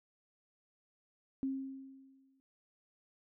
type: tone with exponential decay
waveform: sine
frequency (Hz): 268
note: C4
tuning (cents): +42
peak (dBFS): -31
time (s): 1.43-2.4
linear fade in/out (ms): 0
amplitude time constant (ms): 210
effects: none